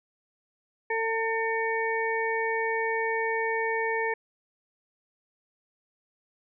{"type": "harmonic tone", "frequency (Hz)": 450, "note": "A4", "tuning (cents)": 39, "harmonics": [1, 2, 4, 5], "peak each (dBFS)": [-29, -31, -31, -33], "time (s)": [0.9, 4.14], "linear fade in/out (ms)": 5, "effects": []}